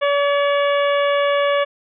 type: harmonic tone with a mistuned harmonic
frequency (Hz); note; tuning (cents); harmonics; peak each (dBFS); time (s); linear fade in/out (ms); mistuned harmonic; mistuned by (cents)
570; C#5; +48; 1 / 2 / 3 / 4 / 5 / 6; -16 / -22 / -26 / -28 / -30 / -32; 0.01-1.65; 20; 4; -15
effects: none